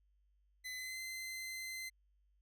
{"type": "tone with pitch glide", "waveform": "sawtooth", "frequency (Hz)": [2025, 2065], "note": ["B6", "C7"], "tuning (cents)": [43, -23], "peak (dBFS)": -39, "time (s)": [0.64, 1.9], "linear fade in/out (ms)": 20, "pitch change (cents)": 34, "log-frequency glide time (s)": [0.77, 0.99], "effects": ["added 50 Hz sine -70 dBFS peak until 2.41 s"]}